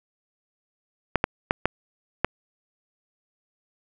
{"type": "clicks", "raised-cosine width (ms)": 0.5, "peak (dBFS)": -4, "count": 5, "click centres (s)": [1.157, 1.241, 1.509, 1.656, 2.246], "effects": []}